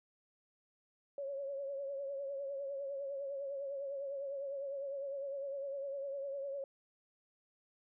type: tone with vibrato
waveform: sine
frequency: 554.4 Hz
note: C#5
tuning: in tune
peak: -38 dBFS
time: 1.18-6.64 s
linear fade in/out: 2 ms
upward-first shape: triangle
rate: 9.9 Hz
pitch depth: 59 cents each way
effects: none